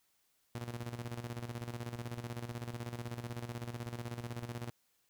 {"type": "tone with tremolo", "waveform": "sawtooth", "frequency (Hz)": 119.1, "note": "A#2", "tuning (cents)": 38, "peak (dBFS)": -34, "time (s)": [0.55, 4.7], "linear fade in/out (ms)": 0, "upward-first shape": "square", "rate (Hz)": 16, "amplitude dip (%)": 65, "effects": ["white hiss -75 dBFS RMS until 5.09 s"]}